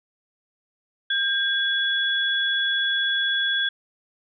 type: tone pair together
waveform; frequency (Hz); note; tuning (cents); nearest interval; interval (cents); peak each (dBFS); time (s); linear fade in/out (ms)
sine; 1600 / 3384; G6 / G#7; +35 / +32; octave + minor second; 1297; -23; 1.1-3.69; 5
effects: none